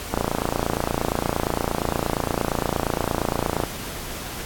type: click train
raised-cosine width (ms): 1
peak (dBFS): -7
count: 101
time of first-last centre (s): 0.14-3.637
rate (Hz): 28.6
effects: pink hiss -33 dBFS RMS until 4.45 s + AAC 64 kbps